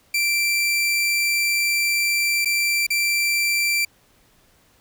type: tone with dropouts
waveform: sawtooth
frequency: 2349 Hz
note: D7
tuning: in tune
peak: -15 dBFS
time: 0.14-3.85 s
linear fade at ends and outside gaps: 5 ms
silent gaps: 2.448-2.456 / 2.867-2.903 s
effects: pink hiss -58 dBFS RMS until 4.8 s